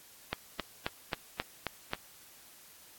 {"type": "click train", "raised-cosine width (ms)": 0.3, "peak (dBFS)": -15, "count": 7, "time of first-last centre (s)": [0.33, 1.934], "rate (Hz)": 3.74, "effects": ["white hiss -56 dBFS RMS until 2.98 s", "AAC 64 kbps"]}